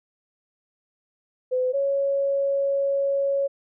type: tone pair in turn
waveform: sine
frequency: 508 / 554.7 Hz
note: B4 / C#5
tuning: +49 / +1 cents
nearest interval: major second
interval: 152 cents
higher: second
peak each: -20 dBFS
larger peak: neither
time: 1.51-1.73 / 1.73-3.48 s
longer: second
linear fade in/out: 20 ms
effects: none